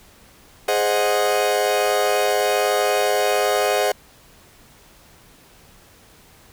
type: chord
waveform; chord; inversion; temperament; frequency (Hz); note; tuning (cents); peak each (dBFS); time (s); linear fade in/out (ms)
40% pulse; Ab dominant seventh; none; equal with one note detuned; 415.3 / 523.3 / 622.3 / 734.5; Ab4 / C5 / Eb5 / Gb5; 0 / 0 / 0 / -13; -22; 0.68-3.92; 5
effects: pink hiss -50 dBFS RMS until 6.52 s